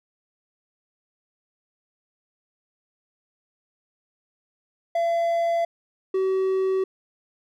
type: tone pair in turn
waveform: triangle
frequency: 677 / 380 Hz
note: E5 / F#4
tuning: +46 / +46 cents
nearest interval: minor seventh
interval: 1000 cents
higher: first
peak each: -18 dBFS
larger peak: neither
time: 4.95-5.65 / 6.14-6.84 s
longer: neither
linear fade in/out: 5 ms
effects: none